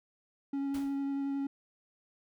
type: tone with vibrato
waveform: triangle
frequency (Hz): 277.2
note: C#4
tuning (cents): 0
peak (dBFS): -29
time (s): 0.53-1.47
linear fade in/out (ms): 5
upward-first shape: sine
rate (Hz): 11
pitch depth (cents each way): 10
type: noise with exponential decay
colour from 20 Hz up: pink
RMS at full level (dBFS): -44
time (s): 0.74-1.05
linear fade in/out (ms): 5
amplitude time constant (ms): 67
effects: none